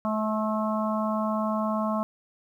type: harmonic tone with a mistuned harmonic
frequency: 215.8 Hz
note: A3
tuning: 33 cents flat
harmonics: 1 / 3 / 4 / 5 / 6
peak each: -27 / -30 / -36 / -31 / -37 dBFS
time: 0.05-2.03 s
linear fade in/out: 0 ms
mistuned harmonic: 6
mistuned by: +22 cents
effects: 10-bit